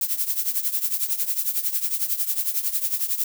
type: noise with tremolo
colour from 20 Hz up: violet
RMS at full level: -21 dBFS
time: 0.01-3.24 s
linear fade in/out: 2 ms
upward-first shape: triangle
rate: 11 Hz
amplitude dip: 85%
effects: none